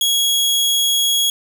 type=tone; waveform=sawtooth; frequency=3322 Hz; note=G#7; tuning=in tune; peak=-11 dBFS; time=0.01-1.3 s; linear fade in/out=2 ms; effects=none